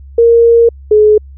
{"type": "tone pair in turn", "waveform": "sine", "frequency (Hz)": [465.6, 424.8], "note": ["A#4", "G#4"], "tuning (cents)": [-2, 39], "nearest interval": "major second", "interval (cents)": 159, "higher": "first", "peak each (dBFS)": -3, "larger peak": "neither", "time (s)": [[0.18, 0.69], [0.91, 1.18]], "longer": "first", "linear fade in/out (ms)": 5, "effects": ["added 68 Hz sine -30 dBFS peak until 1.37 s"]}